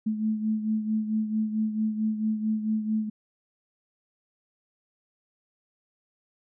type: beating tone pair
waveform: sine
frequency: 216.2 / 220.7 Hz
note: A3 / A3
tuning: -30 / +5 cents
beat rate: 4.5 Hz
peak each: -25 / -32 dBFS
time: 0.06-3.1 s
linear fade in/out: 10 ms
effects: none